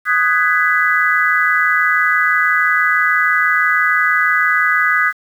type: chord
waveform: sine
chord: G# minor seventh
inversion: second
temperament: just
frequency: 1245.9 / 1495.1 / 1661.2 / 1993.5 Hz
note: D#6 / F#6 / G#6 / B6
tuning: +2 / +18 / 0 / +16 cents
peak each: -17 dBFS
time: 0.05-5.13 s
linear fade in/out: 50 ms
effects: 7-bit